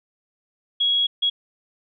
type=tone bursts at uneven times; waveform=sine; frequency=3322 Hz; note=G#7; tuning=in tune; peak=-17 dBFS; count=2; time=0.8-1.07 / 1.22-1.3 s; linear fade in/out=10 ms; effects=none